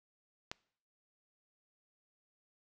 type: click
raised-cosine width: 0.2 ms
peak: -21 dBFS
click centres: 0.515 s
effects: noise-tail reverb RT60 0.6 s tail -24 dB re dry